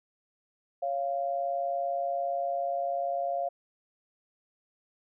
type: tone pair together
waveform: sine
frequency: 554.4 / 694.7 Hz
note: C#5 / F5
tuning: 0 / -9 cents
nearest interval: major third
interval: 391 cents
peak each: -33 / -29 dBFS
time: 0.82-3.49 s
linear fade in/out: 10 ms
effects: none